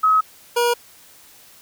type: tone pair in turn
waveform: sine / 25% pulse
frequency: 1277 / 478.3 Hz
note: D#6 / A#4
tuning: +45 / +44 cents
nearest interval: octave + perfect fourth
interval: 1701 cents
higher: first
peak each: -12 dBFS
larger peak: neither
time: 0.03-0.21 / 0.56-0.74 s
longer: neither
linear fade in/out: 10 ms
effects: white hiss -48 dBFS RMS until 1.61 s